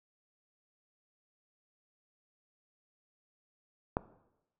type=click; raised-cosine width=1 ms; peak=-15 dBFS; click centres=3.969 s; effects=noise-tail reverb RT60 0.9 s tail -17 dB re dry